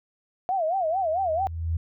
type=tone with vibrato; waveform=sine; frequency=698.5 Hz; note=F5; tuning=in tune; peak=-22 dBFS; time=0.49-1.47 s; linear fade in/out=0 ms; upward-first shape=sine; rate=4.5 Hz; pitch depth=200 cents each way
type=tone with exponential growth; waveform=sine; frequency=82.4 Hz; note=E2; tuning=in tune; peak=-21 dBFS; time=0.8-1.77 s; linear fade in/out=5 ms; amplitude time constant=210 ms
effects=none